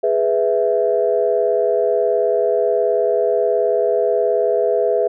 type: chord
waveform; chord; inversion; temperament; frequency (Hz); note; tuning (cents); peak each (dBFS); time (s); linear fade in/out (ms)
sine; E major; first; equal; 415.3 / 493.9 / 659.3; G#4 / B4 / E5; 0 / 0 / 0; -18; 0.03-5.08; 10
effects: tanh soft clip ceiling -4 dBFS